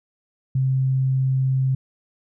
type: tone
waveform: sine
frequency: 132 Hz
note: C3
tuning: 16 cents sharp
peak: -17 dBFS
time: 0.55-1.75 s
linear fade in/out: 5 ms
effects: none